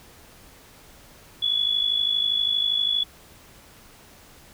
sine tone with amplitude modulation, 3407 Hz, G#7, 44 cents sharp, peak -17 dBFS, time 1.42-3.04 s, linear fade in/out 10 ms, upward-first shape sine, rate 52.5 Hz, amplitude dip 70%, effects pink hiss -50 dBFS RMS until 4.53 s

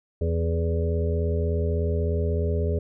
harmonic tone with a mistuned harmonic, 83.3 Hz, E2, 19 cents sharp, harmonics 1 / 2 / 3 / 5 / 6 / 7, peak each -23 / -32 / -36 / -29 / -35 / -35 dBFS, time 0.21-2.79 s, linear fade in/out 5 ms, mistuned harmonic 6, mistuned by -24 cents, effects none

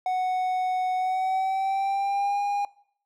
triangle tone with pitch glide, 740 to 811.7 Hz, F#5 to G#5, 0 to -40 cents, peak -21 dBFS, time 0.06-2.65 s, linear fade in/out 2 ms, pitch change +160 cents, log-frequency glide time 0.96-2.4 s, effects noise-tail reverb RT60 0.6 s tail -21 dB re dry

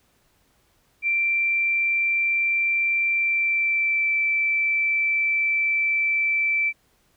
sine tone with pitch glide, 2354 to 2328 Hz, D7 to D7, +3 to -16 cents, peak -19 dBFS, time 1.02-6.73 s, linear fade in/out 50 ms, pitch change -19 cents, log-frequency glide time 3.13-4.13 s, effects pink hiss -64 dBFS RMS until 7.16 s

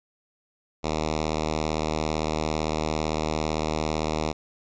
5% pulse tone with notch filter, 77.78 Hz, D#2, in tune, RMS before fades -27 dBFS, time 0.83-4.33 s, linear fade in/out 20 ms, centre 1700 Hz, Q 1.9, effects resampled to 16000 Hz

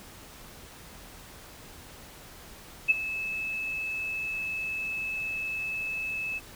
sine tone with ADSR envelope, 2605 Hz, E7, 21 cents flat, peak -15 dBFS, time 2.88-6.4 s, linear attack 25 ms, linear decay 19 ms, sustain -15 dB, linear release 29 ms, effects pink hiss -48 dBFS RMS until 6.55 s

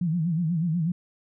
sine tone with vibrato, 166.7 Hz, E3, 20 cents sharp, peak -22 dBFS, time 0.01-0.92 s, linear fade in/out 5 ms, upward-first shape sine, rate 8.2 Hz, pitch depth 130 cents each way, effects none

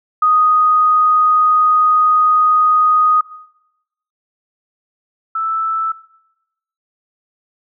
sine tone pair in turn, 1244.5 / 1318.5 Hz, D#6 / E6, 0 / 0 cents, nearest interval minor second, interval 100 cents, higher second, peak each -9 / -16 dBFS, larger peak first, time 0.22-3.21 / 5.35-5.92 s, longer first, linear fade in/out 5 ms, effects noise-tail reverb RT60 0.9 s tail -19 dB re dry

